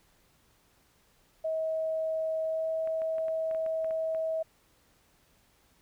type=tone with pitch glide; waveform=sine; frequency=639 to 643.4 Hz; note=D#5 to E5; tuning=+46 to -42 cents; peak=-28 dBFS; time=1.44-4.43 s; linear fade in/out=10 ms; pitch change=+12 cents; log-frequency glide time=2.44-2.67 s
type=clicks; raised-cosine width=0.5 ms; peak=-33 dBFS; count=10; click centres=2.874 / 3.019 / 3.183 / 3.283 / 3.512 / 3.548 / 3.663 / 3.845 / 3.909 / 4.148 s
effects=pink hiss -66 dBFS RMS until 5.81 s